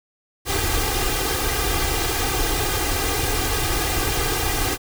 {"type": "noise with comb filter", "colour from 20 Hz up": "pink", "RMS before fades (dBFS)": -22, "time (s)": [0.45, 4.78], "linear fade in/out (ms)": 50, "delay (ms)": 2.5, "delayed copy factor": 0.95, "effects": []}